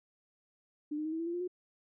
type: tone with pitch steps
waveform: sine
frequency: 297.8 / 306.2 / 314.8 / 323.6 / 332.7 / 342.1 / 351.7 / 361.6 Hz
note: D4 / D#4 / D#4 / E4 / E4 / F4 / F4 / F#4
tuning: +24 / -28 / +20 / -32 / +16 / -36 / +12 / -40 cents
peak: -33 dBFS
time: 0.91-1.478 s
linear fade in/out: 10 ms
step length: 71 ms
effects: none